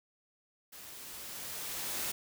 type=noise with level ramp; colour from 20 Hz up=white; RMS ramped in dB=-50 to -35 dBFS; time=0.72-2.12 s; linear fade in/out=10 ms; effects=none